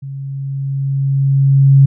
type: tone with level ramp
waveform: sine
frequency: 137.1 Hz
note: C#3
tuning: 19 cents flat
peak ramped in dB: -24 to -3 dBFS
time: 0.02-1.86 s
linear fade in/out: 10 ms
effects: none